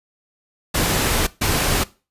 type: noise bursts at uneven times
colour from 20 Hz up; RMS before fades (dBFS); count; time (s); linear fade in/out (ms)
pink; -19; 2; 0.74-1.27 / 1.41-1.84; 10
effects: noise-tail reverb RT60 0.3 s tail -19 dB re dry + resampled to 32000 Hz